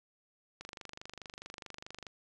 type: click train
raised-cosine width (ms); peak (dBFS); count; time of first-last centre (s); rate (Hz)
0.2; -27; 37; 0.61-2.067; 24.7
effects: resampled to 24000 Hz